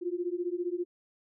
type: beating tone pair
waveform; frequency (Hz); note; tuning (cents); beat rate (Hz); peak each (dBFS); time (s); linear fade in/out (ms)
sine; 345 / 360; F4 / F#4; -21 / -47; 15; -33 / -33; 0.01-0.85; 20
effects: none